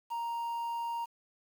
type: tone with quantisation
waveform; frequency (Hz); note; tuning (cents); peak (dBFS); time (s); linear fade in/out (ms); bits
triangle; 934; A#5; +3; -31; 0.1-1.06; 20; 9
effects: none